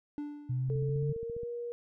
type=tone with exponential decay; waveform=triangle; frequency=293.4 Hz; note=D4; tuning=2 cents flat; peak=-31 dBFS; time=0.18-0.97 s; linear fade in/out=0 ms; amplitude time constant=170 ms
type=linear sweep; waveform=sine; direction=up; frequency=124.7 to 144.4 Hz; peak=-29 dBFS; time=0.49-1.13 s; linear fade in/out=10 ms
type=click train; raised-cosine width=5 ms; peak=-34 dBFS; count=12; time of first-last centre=0.69-1.433 s; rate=14.8 Hz
type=tone with pitch glide; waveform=sine; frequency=441.7 to 476.1 Hz; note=A4 to A#4; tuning=+7 to +37 cents; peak=-35 dBFS; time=0.7-1.72 s; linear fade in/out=0 ms; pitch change=+130 cents; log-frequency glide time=0.89-1.48 s
effects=none